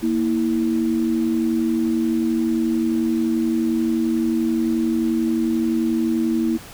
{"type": "tone pair together", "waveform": "sine", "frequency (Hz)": [233.6, 325], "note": ["A#3", "E4"], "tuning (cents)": [4, -24], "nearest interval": "tritone", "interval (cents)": 572, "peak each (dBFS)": -20, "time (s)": [0.02, 6.58], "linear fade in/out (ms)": 20, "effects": ["pink hiss -40 dBFS RMS until 6.73 s"]}